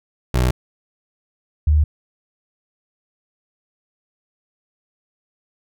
25% pulse / sine tone pair in turn, 62.3 / 75.54 Hz, B1 / D2, +16 / +49 cents, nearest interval minor third, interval 333 cents, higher second, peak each -11 dBFS, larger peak neither, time 0.34-0.51 / 1.67-1.84 s, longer neither, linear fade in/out 5 ms, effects none

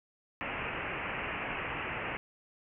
white low-pass noise, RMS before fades -37 dBFS, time 0.41-2.17 s, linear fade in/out 0 ms, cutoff 2800 Hz, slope 96 dB/octave, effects none

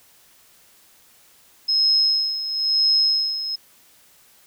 sine tone with tremolo, 5150 Hz, E8, 41 cents flat, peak -14 dBFS, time 1.68-3.56 s, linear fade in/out 10 ms, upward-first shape sine, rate 1 Hz, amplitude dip 70%, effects white hiss -54 dBFS RMS until 4.46 s

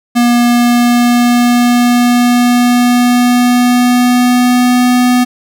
square tone with pitch glide, 240 to 247.7 Hz, B3 to B3, -49 to +5 cents, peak -7 dBFS, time 0.15-5.25 s, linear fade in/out 20 ms, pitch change +54 cents, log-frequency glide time 0.36-4.86 s, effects none

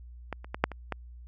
clicks, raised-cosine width 0.5 ms, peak -18 / -29 / -18 / -6 / -24 / -16 dBFS, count 6, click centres 0.327 / 0.445 / 0.545 / 0.64 / 0.717 / 0.923 s, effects added 60 Hz sine -44 dBFS peak until 1.27 s

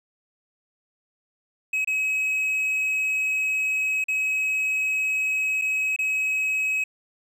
triangle tone with dropouts, 2553 Hz, D#7, 44 cents sharp, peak -20 dBFS, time 1.73-6.84 s, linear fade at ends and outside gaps 5 ms, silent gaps 1.847-1.873 / 4.041-4.083 / 5.615-5.619 / 5.963-5.988 s, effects none

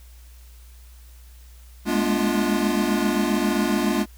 square tone cluster, 206.9 / 214.3 / 242.4 / 290 / 348.6 Hz, G#3 / A3 / B3 / D4 / F4, -6 / -45 / -32 / -22 / -3 cents, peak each -27 dBFS, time 1.85-4.06 s, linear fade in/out 50 ms, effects added 60 Hz sine -43 dBFS peak until 4.17 s + white hiss -55 dBFS RMS until 4.17 s

